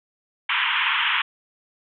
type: band-pass noise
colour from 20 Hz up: white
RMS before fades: -22 dBFS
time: 0.49-1.22 s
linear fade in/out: 5 ms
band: 890 to 3300 Hz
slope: 96 dB/octave
effects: none